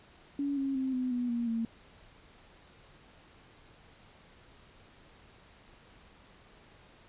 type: tone with pitch steps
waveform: sine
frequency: 282.6 / 272.7 / 263.1 / 253.8 / 244.9 / 236.3 / 228 Hz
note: C#4 / C#4 / C4 / B3 / B3 / A#3 / A#3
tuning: +34 / -28 / +10 / +47 / -14 / +24 / -38 cents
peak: -29 dBFS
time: 0.39-1.65 s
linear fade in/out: 2 ms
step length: 180 ms
effects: pink hiss -58 dBFS RMS until 7.08 s + resampled to 8000 Hz